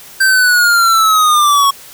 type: linear sweep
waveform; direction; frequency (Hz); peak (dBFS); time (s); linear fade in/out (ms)
square; down; 1568 to 1101; -8; 0.2-1.71; 10
effects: white hiss -36 dBFS RMS until 1.93 s